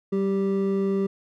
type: tone pair together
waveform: triangle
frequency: 193.86 / 392 Hz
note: G3 / G4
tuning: -19 / 0 cents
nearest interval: octave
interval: 1219 cents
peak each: -22 dBFS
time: 0.12-1.07 s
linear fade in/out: 10 ms
effects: none